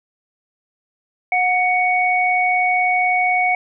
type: tone pair together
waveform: sine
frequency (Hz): 729.1 / 2232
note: F#5 / C#7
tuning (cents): -26 / +11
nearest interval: octave + perfect fifth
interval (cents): 1937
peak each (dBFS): -17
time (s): 1.32-3.55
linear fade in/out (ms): 2
effects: none